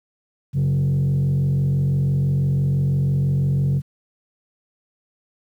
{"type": "tone with frequency modulation", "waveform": "sine", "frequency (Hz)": 138.59, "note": "C#3", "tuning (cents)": 0, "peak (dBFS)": -14, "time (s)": [0.53, 3.82], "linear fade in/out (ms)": 50, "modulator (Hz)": 46, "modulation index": 0.59, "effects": ["tanh soft clip ceiling -15 dBFS", "9-bit"]}